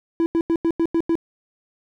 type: tone bursts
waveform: triangle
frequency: 332.6 Hz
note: E4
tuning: 16 cents sharp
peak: -14 dBFS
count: 7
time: 0.2-1.154 s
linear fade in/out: 0 ms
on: 60 ms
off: 89 ms
effects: none